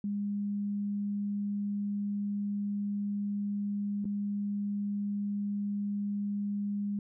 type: tone with dropouts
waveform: sine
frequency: 203.5 Hz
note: G#3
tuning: 35 cents flat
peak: -30 dBFS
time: 0.04-6.99 s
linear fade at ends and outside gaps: 2 ms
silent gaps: 4.045-4.053 s
effects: none